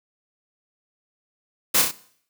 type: noise with echo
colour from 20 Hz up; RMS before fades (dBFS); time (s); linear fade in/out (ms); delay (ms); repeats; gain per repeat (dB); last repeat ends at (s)
white; -18; 1.74-1.82; 10; 32; 3; -4; 1.916
effects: noise-tail reverb RT60 0.6 s tail -19 dB re dry + high-pass 100 Hz 12 dB/octave